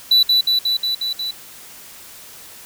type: tone with echo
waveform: triangle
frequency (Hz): 3963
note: B7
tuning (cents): +5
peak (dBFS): -8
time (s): 0.11-0.23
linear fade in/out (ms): 5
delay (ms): 180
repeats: 6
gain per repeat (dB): -2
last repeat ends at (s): 1.31
effects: white hiss -40 dBFS RMS until 2.65 s